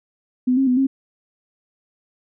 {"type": "tone with pitch steps", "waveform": "sine", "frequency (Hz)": [252.1, 268.4, 250.5, 268.7], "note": ["B3", "C4", "B3", "C4"], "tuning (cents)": [36, 44, 25, 46], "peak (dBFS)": -14, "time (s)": [0.47, 0.87], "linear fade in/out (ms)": 10, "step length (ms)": 100, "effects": []}